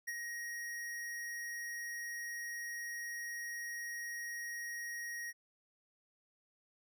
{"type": "tone with ADSR envelope", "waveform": "square", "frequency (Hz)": 1884, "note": "A#6", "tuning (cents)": 18, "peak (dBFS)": -37, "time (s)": [0.07, 5.33], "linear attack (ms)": 14, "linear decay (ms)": 39, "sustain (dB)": -4, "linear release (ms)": 36, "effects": []}